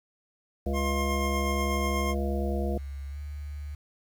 harmonic tone, 69.3 Hz, C#2, in tune, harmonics 1 / 3 / 5 / 7 / 9 / 10, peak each -28 / -33 / -35 / -36 / -38 / -38 dBFS, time 0.66-2.78 s, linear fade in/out 5 ms
25% pulse tone with tremolo, 1065 Hz, C6, 30 cents sharp, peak -26 dBFS, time 0.73-2.15 s, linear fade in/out 50 ms, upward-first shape sine, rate 8.2 Hz, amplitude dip 30%
sine tone with pitch glide, 69.5 to 72.91 Hz, C#2 to D2, +5 to -12 cents, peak -34 dBFS, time 2.78-3.75 s, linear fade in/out 5 ms, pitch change +83 cents, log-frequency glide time 3.09-3.19 s
effects 9-bit

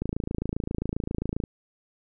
click train, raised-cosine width 3 ms, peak -15 dBFS, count 40, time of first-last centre 0.02-1.438 s, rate 27.5 Hz, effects none

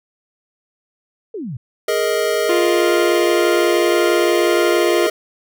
sine exponential sweep, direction down, 476.6 to 109.4 Hz, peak -24 dBFS, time 1.34-1.57 s, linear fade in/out 5 ms
square chord, Ab suspended second, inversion none, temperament equal with one note detuned, 415.3 / 466.2 / 625.9 Hz, Ab4 / Bb4 / Eb5, 0 / 0 / +10 cents, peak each -21 dBFS, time 1.88-5.1 s, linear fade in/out 5 ms
harmonic tone, 349.2 Hz, F4, in tune, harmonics 1 / 2 / 3 / 4 / 5 / 6 / 7 / 8 / 9 / 10, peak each -16 / -27 / -27 / -31 / -35 / -32 / -34 / -34 / -36 / -40 dBFS, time 2.49-5.07 s, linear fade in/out 5 ms
effects none

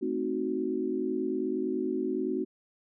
sine chord, A diminished seventh, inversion none, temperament equal, 220 / 261.6 / 311.1 / 370 Hz, A3 / C4 / Eb4 / Gb4, 0 / 0 / 0 / 0 cents, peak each -37 / -33 / -34 / -31 dBFS, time 0.01-2.45 s, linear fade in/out 20 ms, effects none

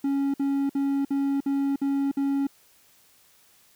triangle tone bursts, 277.2 Hz, C#4, in tune, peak -20 dBFS, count 7, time 0.04-2.47 s, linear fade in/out 5 ms, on 300 ms, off 55 ms, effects white hiss -59 dBFS RMS until 3.75 s

